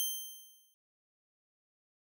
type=tone with exponential decay; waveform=5% pulse; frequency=3136 Hz; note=G7; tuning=in tune; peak=-21 dBFS; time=0-0.74 s; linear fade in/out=0 ms; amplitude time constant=160 ms; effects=none